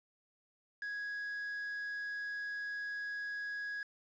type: tone with quantisation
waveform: triangle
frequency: 1661.2 Hz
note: G#6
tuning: in tune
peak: -36 dBFS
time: 0.82-3.83 s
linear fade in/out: 2 ms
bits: 9
effects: resampled to 16000 Hz